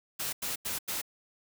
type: noise bursts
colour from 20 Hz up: white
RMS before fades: -34 dBFS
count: 4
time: 0.19-1.017 s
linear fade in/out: 10 ms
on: 140 ms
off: 89 ms
effects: none